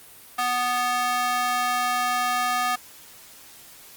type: tone with high-pass filter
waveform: square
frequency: 246.9 Hz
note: B3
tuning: in tune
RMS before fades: -24 dBFS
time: 0.38-2.76 s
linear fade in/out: 10 ms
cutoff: 980 Hz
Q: 2.5
effects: white hiss -47 dBFS RMS until 3.96 s + Opus 32 kbps